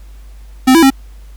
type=tone with pitch steps; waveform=square; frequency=259.1 / 330.7 / 269.2 Hz; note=C4 / E4 / C4; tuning=-17 / +6 / +49 cents; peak=-5 dBFS; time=0.67-0.904 s; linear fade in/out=10 ms; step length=78 ms; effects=added 50 Hz sine -32 dBFS peak until 1.36 s + pink hiss -50 dBFS RMS until 1.36 s